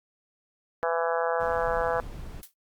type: harmonic tone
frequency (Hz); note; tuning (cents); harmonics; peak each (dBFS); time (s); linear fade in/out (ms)
166.8; E3; +21; 3 / 4 / 5 / 6 / 7 / 8 / 9 / 10; -28 / -30 / -32 / -34 / -35 / -36 / -37 / -38; 0.83-2; 0
type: noise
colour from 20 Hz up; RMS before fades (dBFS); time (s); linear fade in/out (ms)
brown; -39; 1.39-2.42; 20
type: noise with exponential decay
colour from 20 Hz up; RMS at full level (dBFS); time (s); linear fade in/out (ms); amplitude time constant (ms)
blue; -39; 2.43-2.54; 0; 22
effects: Opus 48 kbps

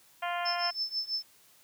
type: harmonic tone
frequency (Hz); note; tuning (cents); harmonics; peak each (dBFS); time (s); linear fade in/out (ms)
349.2; F4; 0; 2 / 3 / 4 / 5 / 6 / 7 / 8 / 9; -33 / -37 / -39 / -41 / -43 / -44 / -45 / -46; 0.22-0.71; 10
type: tone with tremolo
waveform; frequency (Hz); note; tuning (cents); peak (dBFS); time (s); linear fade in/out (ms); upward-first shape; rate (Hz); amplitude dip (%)
sine; 5274; E8; 0; -27; 0.45-1.23; 10; triangle; 6.1; 95
effects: white hiss -61 dBFS RMS until 1.63 s + high-pass 60 Hz 12 dB/octave

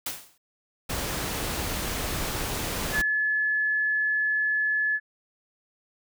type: noise with exponential decay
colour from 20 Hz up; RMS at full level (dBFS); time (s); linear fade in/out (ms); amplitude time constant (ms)
white; -28; 0.06-0.38; 5; 69
type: noise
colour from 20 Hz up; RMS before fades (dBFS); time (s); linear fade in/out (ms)
pink; -30; 0.89-3.02; 10
type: tone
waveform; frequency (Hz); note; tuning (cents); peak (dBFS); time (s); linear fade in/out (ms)
sine; 1717; A6; -43; -22; 2.92-5; 50
effects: none

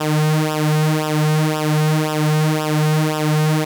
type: tone with flanger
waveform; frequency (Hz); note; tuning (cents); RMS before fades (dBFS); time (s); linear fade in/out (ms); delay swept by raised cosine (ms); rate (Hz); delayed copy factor
sawtooth; 153.9; D#3; -19; -17; 0-3.65; 10; 0.46 to 3.56; 1.9; -0.85
effects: none

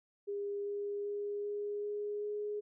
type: tone with pitch steps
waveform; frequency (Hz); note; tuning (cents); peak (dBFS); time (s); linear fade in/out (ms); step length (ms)
sine; 404.9 / 407.2 / 409.6 / 412 / 414.4 / 416.8; G#4 / G#4 / G#4 / G#4 / G#4 / G#4; -44 / -34 / -24 / -14 / -4 / +6; -35; 0.27-2.61; 20; 390
effects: none

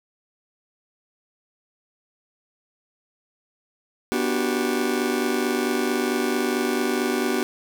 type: chord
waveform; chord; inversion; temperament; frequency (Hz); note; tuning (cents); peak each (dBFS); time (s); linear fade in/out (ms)
40% pulse; G major seventh; first; just; 245 / 294 / 367.5 / 392; B3 / D4 / F#4 / G4; -14 / +2 / -12 / 0; -25 / -28 / -26 / -27; 4.12-7.43; 0
effects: none

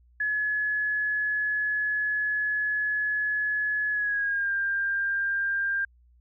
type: tone with pitch glide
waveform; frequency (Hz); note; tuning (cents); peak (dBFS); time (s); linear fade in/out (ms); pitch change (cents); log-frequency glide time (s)
sine; 1700 to 1595.3; G#6 to G6; +40 to +30; -24; 0.2-5.85; 5; -110; 3.91-4.52
effects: added 60 Hz sine -56 dBFS peak until 6.2 s

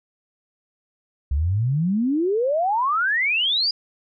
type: exponential sweep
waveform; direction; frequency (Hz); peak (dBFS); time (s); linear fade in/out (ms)
sine; up; 65.41 to 4978; -18; 1.31-3.71; 5
effects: none

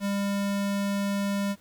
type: tone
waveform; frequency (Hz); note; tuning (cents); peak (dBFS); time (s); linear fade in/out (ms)
square; 200; G3; +35; -26; 0-1.56; 50
effects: pink hiss -59 dBFS RMS until 1.6 s

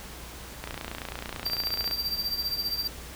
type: click train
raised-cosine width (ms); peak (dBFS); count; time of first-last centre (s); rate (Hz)
0.3; -18; 38; 0.64-1.911; 29.1
type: tone with tremolo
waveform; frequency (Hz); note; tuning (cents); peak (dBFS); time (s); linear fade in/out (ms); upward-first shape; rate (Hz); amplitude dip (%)
square; 4699; D8; 0; -25; 1.45-2.88; 10; triangle; 15; 80
effects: added 60 Hz sine -45 dBFS peak until 3.15 s + pink hiss -43 dBFS RMS until 3.15 s

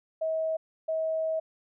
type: tone pair in turn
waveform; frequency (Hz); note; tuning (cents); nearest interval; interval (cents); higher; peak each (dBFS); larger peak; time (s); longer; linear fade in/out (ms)
sine; 640 / 640; D#5 / D#5; +49 / +49; unison; 0; neither; -26; neither; 0.21-0.57 / 0.88-1.4; second; 10
effects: none

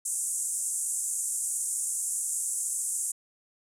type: band-pass noise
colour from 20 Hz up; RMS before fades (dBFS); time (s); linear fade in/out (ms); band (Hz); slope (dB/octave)
white; -31; 0.05-3.12; 10; 7200 to 9900; 48
effects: none

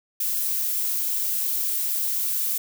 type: noise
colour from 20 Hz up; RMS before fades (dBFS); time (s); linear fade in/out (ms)
violet; -25; 0.2-2.58; 5
effects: none

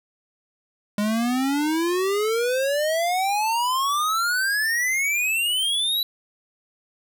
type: exponential sweep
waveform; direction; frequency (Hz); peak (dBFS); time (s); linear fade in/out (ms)
square; up; 203.9 to 3976; -21; 0.98-6.03; 2
effects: 9-bit

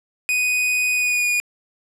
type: tone with pitch glide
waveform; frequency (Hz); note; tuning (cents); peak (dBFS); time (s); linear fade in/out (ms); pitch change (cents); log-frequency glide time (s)
45% pulse; 2489 to 2448; D#7 to D#7; 0 to -29; -17; 0.29-1.4; 0; -29; 0.93-1.27
effects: low-pass 12000 Hz 12 dB/octave

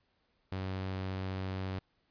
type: tone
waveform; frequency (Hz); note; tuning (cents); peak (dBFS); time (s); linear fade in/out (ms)
sawtooth; 94.6; F#2; +39; -31; 0.52-1.79; 0
effects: pink hiss -75 dBFS RMS until 2.1 s + resampled to 11025 Hz

